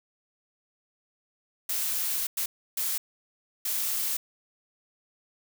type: noise bursts at uneven times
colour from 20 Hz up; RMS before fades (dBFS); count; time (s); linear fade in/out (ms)
blue; -29; 4; 1.69-2.27 / 2.37-2.46 / 2.77-2.98 / 3.65-4.17; 5
effects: none